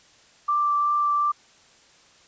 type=tone with vibrato; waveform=sine; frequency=1174.7 Hz; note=D6; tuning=in tune; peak=-19 dBFS; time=0.48-1.32 s; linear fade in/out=10 ms; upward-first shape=triangle; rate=2.7 Hz; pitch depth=9 cents each way; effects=white hiss -55 dBFS RMS until 2.27 s + resampled to 16000 Hz